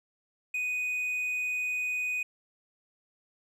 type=tone; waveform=triangle; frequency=2489 Hz; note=D#7; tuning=in tune; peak=-27 dBFS; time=0.54-2.23 s; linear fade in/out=5 ms; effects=none